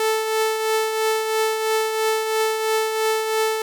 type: tone with tremolo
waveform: sawtooth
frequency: 439.2 Hz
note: A4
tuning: 3 cents flat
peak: -13 dBFS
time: 0-3.62 s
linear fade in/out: 2 ms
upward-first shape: triangle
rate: 3 Hz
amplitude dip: 50%
effects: none